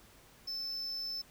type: tone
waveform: triangle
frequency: 5274 Hz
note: E8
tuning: in tune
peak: -35 dBFS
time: 0.47-1.22 s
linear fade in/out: 10 ms
effects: pink hiss -60 dBFS RMS until 1.3 s